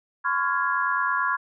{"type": "chord", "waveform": "sine", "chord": "Db major seventh", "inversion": "third", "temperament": "equal with one note detuned", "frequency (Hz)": [1019.7, 1108.7, 1396.9, 1661.2], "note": ["C6", "Db6", "F6", "Ab6"], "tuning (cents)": [-45, 0, 0, 0], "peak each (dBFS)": -27, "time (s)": [0.24, 1.37], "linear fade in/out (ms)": 20, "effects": []}